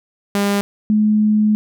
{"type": "tone pair in turn", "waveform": ["sawtooth", "sine"], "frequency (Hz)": [201.5, 212.8], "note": ["G3", "G#3"], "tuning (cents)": [48, 42], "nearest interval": "minor second", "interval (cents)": 94, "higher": "second", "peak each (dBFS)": -11, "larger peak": "neither", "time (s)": [[0.35, 0.61], [0.9, 1.55]], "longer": "second", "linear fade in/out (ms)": 0, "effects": []}